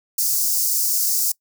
white high-pass noise, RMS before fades -20 dBFS, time 0.18-1.32 s, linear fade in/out 5 ms, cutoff 4900 Hz, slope 48 dB/octave, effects noise-tail reverb RT60 0.1 s tail -24 dB re dry

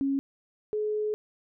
sine tone pair in turn, 274.6 / 424.8 Hz, C#4 / G#4, -16 / +39 cents, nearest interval minor sixth, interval 755 cents, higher second, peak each -24 / -26 dBFS, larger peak first, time 0.01-0.19 / 0.73-1.14 s, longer second, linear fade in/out 0 ms, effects none

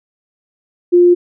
sine tone, 352.4 Hz, F4, 16 cents sharp, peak -5 dBFS, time 0.92-1.15 s, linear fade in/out 20 ms, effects none

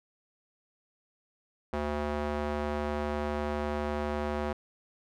square tone with band-pass filter, 74 Hz, D2, 14 cents sharp, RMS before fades -32 dBFS, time 1.73-4.53 s, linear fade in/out 5 ms, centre 690 Hz, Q 0.73, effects none

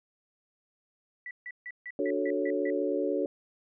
sine tone bursts, 1965 Hz, B6, 9 cents flat, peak -37 dBFS, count 8, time 1.26-2.702 s, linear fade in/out 2 ms, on 49 ms, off 150 ms
sine chord, D major seventh, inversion none, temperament equal, 293.7 / 370 / 440 / 554.4 Hz, D4 / F#4 / A4 / C#5, 0 / 0 / 0 / 0 cents, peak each -32 dBFS, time 1.99-3.26 s, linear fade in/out 2 ms
effects none

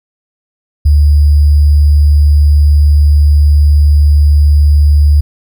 sine tone with sample-and-hold, 73.42 Hz, D2, in tune, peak -3 dBFS, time 0.85-5.21 s, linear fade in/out 10 ms, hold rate 4900 Hz, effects none

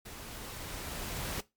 pink noise with level ramp, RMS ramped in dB -46 to -36 dBFS, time 0.05-1.41 s, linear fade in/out 10 ms, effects noise-tail reverb RT60 0.2 s tail -18 dB re dry + MP3 96 kbps

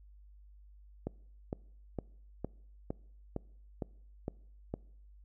click train, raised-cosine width 2 ms, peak -22 dBFS, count 9, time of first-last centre 1.07-4.74 s, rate 2.18 Hz, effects noise-tail reverb RT60 0.7 s tail -24 dB re dry + added 50 Hz sine -54 dBFS peak until 5.24 s

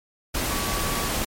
sine tone in noise, 1139 Hz, C#6, 47 cents sharp, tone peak -33 dBFS, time 0.5-1.08 s, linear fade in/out 10 ms, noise pink, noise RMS -26 dBFS, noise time 0.34-1.25 s, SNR -10 dB, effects MP3 64 kbps

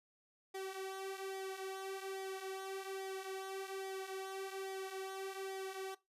sawtooth tone with flanger, 384.3 Hz, G4, 34 cents flat, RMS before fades -44 dBFS, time 0.54-5.95 s, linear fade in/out 10 ms, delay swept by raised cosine 0.71 to 4.81 ms, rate 1.2 Hz, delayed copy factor -0.65, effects noise-tail reverb RT60 0.2 s tail -19 dB re dry + resampled to 32000 Hz

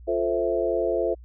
sine chord, F major seventh, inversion none, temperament equal, 349.2 / 440 / 523.3 / 659.3 Hz, F4 / A4 / C5 / E5, 0 / 0 / 0 / 0 cents, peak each -27 dBFS, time 0.07-1.15 s, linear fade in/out 20 ms, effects added 60 Hz sine -42 dBFS peak until 1.24 s

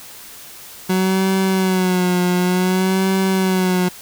30% pulse tone with vibrato, 185 Hz, F#3, in tune, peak -12 dBFS, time 0.89-3.89 s, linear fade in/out 10 ms, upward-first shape sine, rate 0.55 Hz, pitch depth 55 cents each way, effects white hiss -38 dBFS RMS until 4.01 s

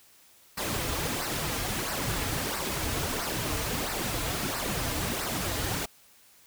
pink noise with flanger, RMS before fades -31 dBFS, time 0.57-5.86 s, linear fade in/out 10 ms, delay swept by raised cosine 0.29 to 5.49 ms, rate 1.5 Hz, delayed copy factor -0.6, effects white hiss -58 dBFS RMS until 6.46 s

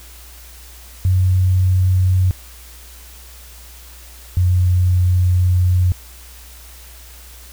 sine tone pair in turn, 92.5 / 90.34 Hz, F#2 / F#2, 0 / -41 cents, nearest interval unison, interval 41 cents, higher first, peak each -11 dBFS, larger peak neither, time 1.05-2.31 / 4.37-5.92 s, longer second, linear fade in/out 0 ms, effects added 60 Hz sine -39 dBFS peak until 7.52 s + white hiss -42 dBFS RMS until 7.52 s

